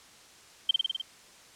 sine tone with echo, 3136 Hz, G7, in tune, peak -18 dBFS, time 0.69-0.71 s, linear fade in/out 5 ms, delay 51 ms, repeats 6, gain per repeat -2 dB, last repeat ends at 1.016 s, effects white hiss -54 dBFS RMS until 1.55 s + low-pass 8000 Hz 12 dB/octave

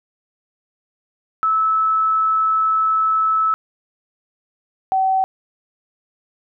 sine tone pair in turn, 1304 / 762.7 Hz, E6 / G5, -19 / -48 cents, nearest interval major sixth, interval 929 cents, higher first, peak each -14 dBFS, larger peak neither, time 1.43-3.54 / 4.92-5.24 s, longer first, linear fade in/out 0 ms, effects none

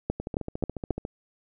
two click trains, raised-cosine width 2 ms, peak -12 / -19 dBFS, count 4 / 13, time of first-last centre 0.1-0.906 / 0.2-1.051 s, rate 3.72 / 14.1 Hz, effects none

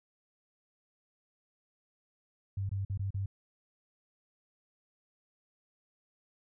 sine tone with dropouts, 98 Hz, G2, in tune, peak -31 dBFS, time 2.57-3.26 s, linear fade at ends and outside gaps 5 ms, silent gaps 2.693-2.714 / 2.85-2.898 / 2.976-2.994 / 3.106-3.143 s, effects none

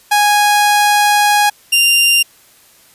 sawtooth tone pair in turn, 828 / 2785 Hz, G#5 / F7, -5 / -5 cents, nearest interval octave + major sixth, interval 2100 cents, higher second, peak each -5 dBFS, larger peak neither, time 0.11-1.5 / 1.72-2.23 s, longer first, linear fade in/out 10 ms, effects white hiss -47 dBFS RMS until 2.94 s + resampled to 32000 Hz

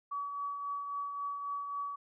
sine tone with tremolo, 1138 Hz, C#6, 45 cents sharp, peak -33 dBFS, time 0.11-1.96 s, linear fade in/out 10 ms, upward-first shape triangle, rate 3.7 Hz, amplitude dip 45%, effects none

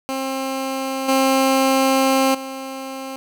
15% pulse tone with level steps, 266.4 Hz, C4, 31 cents sharp, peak -16 / -8 / -22 dBFS, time 0.09-3.16 s, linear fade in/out 0 ms, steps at 1.08 / 2.34 s, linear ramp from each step 10 ms, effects none

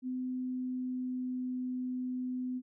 sine tone with pitch glide, 254.6 to 252.8 Hz, C4 to B3, -47 to +41 cents, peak -33 dBFS, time 0.02-2.62 s, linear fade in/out 50 ms, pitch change -12 cents, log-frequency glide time 0.26-1.57 s, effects none

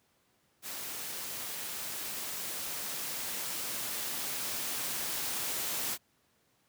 white noise with level ramp, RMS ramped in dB -40 to -34 dBFS, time 0.62-5.98 s, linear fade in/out 50 ms, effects pink hiss -71 dBFS RMS until 6.68 s + high-pass 100 Hz 12 dB/octave

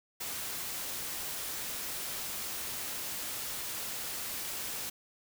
white noise, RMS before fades -38 dBFS, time 0.2-4.9 s, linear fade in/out 10 ms, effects none

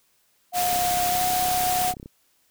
sine tone with pitch glide, 716 to 729.4 Hz, F5 to F#5, +43 to -25 cents, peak -22 dBFS, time 0.52-1.95 s, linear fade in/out 50 ms, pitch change +32 cents, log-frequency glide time 1.09-1.21 s
white noise, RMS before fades -27 dBFS, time 0.53-1.94 s, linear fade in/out 50 ms
click train, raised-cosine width 3 ms, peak -26 dBFS, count 45, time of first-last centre 0.73-2.059 s, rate 33.1 Hz
effects white hiss -65 dBFS RMS until 2.5 s

